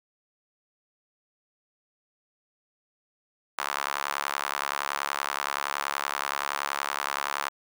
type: tone with high-pass filter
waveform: sawtooth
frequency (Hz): 70.6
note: C#2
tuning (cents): +32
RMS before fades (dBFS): -31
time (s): 3.58-7.49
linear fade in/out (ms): 5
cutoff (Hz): 1100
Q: 2.1
effects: none